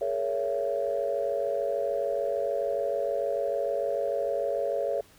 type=chord; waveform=sine; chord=A# half-diminished seventh; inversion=third; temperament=just; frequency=419.5 / 466.2 / 559.4 / 671.3 Hz; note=G#4 / A#4 / C#5 / E5; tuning=+17 / 0 / +16 / +31 cents; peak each=-33 / -33 / -28 / -32 dBFS; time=0.01-5.01 s; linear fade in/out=5 ms; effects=tanh soft clip ceiling -16 dBFS + pink hiss -57 dBFS RMS until 5.18 s